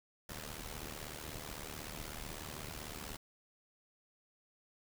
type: noise with amplitude modulation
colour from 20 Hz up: pink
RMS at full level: -42 dBFS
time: 0.29-3.17 s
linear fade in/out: 5 ms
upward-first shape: sine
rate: 76.1 Hz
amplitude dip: 80%
effects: none